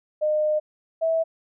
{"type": "tone pair in turn", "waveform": "sine", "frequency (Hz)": [610, 651.7], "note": ["D#5", "E5"], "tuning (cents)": [-34, -20], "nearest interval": "minor second", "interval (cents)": 114, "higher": "second", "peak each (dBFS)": -19, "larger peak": "neither", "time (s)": [[0.21, 0.6], [1.01, 1.24]], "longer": "first", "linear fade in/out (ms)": 20, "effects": []}